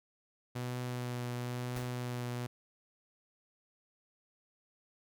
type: tone with vibrato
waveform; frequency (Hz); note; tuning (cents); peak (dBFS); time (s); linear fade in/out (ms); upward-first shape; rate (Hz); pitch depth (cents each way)
sawtooth; 123.2; B2; -4; -32; 0.55-2.47; 10; triangle; 1; 18
type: noise with exponential decay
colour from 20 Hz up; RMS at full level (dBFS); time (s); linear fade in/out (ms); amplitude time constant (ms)
pink; -42; 1.76-1.99; 2; 49
effects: none